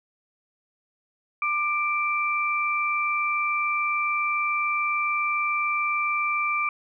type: tone pair together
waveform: sine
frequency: 1190 / 2343 Hz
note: D6 / D7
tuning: +22 / -5 cents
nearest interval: octave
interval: 1173 cents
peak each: -25 dBFS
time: 1.42-6.69 s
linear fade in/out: 2 ms
effects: none